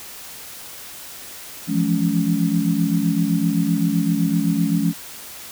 sine tone cluster, 167.4 / 175.2 / 211.9 / 280.1 Hz, E3 / F3 / G#3 / C#4, +27 / +6 / +35 / +18 cents, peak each -22 dBFS, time 1.67-4.94 s, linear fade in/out 50 ms, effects white hiss -37 dBFS RMS until 5.51 s

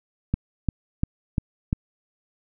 click train, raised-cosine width 5 ms, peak -9 dBFS, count 5, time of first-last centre 0.34-1.729 s, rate 2.88 Hz, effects none

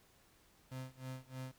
35% pulse tone with tremolo, 130 Hz, C3, 11 cents flat, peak -40 dBFS, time 0.71-1.52 s, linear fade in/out 10 ms, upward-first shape sine, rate 3.2 Hz, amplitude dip 95%, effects pink hiss -68 dBFS RMS until 1.58 s

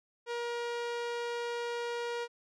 sawtooth tone with low-pass filter, 474.8 Hz, A#4, 32 cents sharp, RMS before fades -36 dBFS, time 0.26-2.28 s, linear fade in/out 50 ms, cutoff 5300 Hz, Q 0.64, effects none

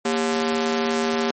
sawtooth ring-modulated tone, 317 Hz, D#4, 32 cents sharp, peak -13 dBFS, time 0.05-1.31 s, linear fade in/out 5 ms, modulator 83.1 Hz, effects MP3 32 kbps

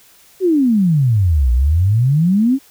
sine exponential two-way sweep, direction down then up, 392 to 58.27 to 282.2 Hz, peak -10 dBFS, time 0.4-2.59 s, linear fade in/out 50 ms, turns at 1.52 s, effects white hiss -48 dBFS RMS until 2.7 s

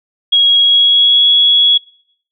sine tone with pitch glide, 3305 to 3353 Hz, G#7 to G#7, -9 to +16 cents, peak -6 dBFS, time 0.32-1.78 s, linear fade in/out 10 ms, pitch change +25 cents, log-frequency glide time 0.58-1.27 s, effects noise-tail reverb RT60 0.7 s tail -26 dB re dry

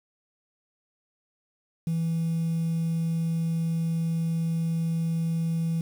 sine tone, 164.81 Hz, E3, in tune, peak -22 dBFS, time 1.87-5.81 s, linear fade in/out 2 ms, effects tanh soft clip ceiling -22 dBFS + 8-bit

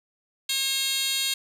10% pulse tone with high-pass filter, 540 Hz, C#5, 45 cents flat, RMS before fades -26 dBFS, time 0.49-1.34 s, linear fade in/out 5 ms, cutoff 4200 Hz, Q 2.4, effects resampled to 32000 Hz + 9-bit

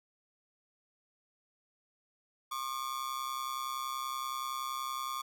45% pulse ring-modulated tone, 1142 Hz, D6, 49 cents flat, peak -32 dBFS, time 2.51-5.22 s, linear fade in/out 10 ms, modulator 65.3 Hz, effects none

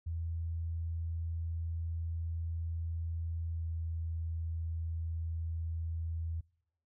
sine tone with pitch glide, 82.8 to 82.09 Hz, E2 to E2, +8 to -7 cents, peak -34 dBFS, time 0.06-6.41 s, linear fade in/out 10 ms, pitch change -15 cents, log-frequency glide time 3.52-3.63 s, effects noise-tail reverb RT60 0.8 s tail -26 dB re dry

